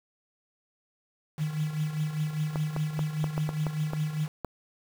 sine tone with tremolo, 153.4 Hz, D#3, 24 cents flat, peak -24 dBFS, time 1.37-4.29 s, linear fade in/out 50 ms, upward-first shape triangle, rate 5 Hz, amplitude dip 70%
clicks, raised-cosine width 1 ms, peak -18 dBFS, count 9, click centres 2.558 / 2.764 / 2.992 / 3.242 / 3.379 / 3.491 / 3.667 / 3.934 / 4.447 s
effects 7-bit

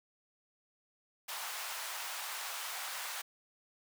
pink high-pass noise, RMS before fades -41 dBFS, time 1.28-3.22 s, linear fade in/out 10 ms, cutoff 780 Hz, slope 24 dB/octave, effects none

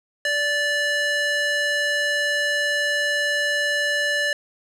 square tone with high-pass filter, 583 Hz, D5, 13 cents flat, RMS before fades -22 dBFS, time 0.25-4.33 s, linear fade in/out 2 ms, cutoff 1200 Hz, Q 9.4, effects low-pass 8000 Hz 12 dB/octave

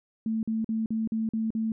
sine tone bursts, 222.1 Hz, A3, 16 cents sharp, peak -25 dBFS, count 7, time 0.26-1.72 s, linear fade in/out 2 ms, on 170 ms, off 45 ms, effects none

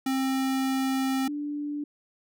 square / sine tone pair in turn, 265.3 / 292.8 Hz, C4 / D4, +24 / -5 cents, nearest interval major second, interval 171 cents, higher second, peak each -25 / -29 dBFS, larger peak first, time 0.06-1.28 / 1.28-1.84 s, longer first, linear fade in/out 5 ms, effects none

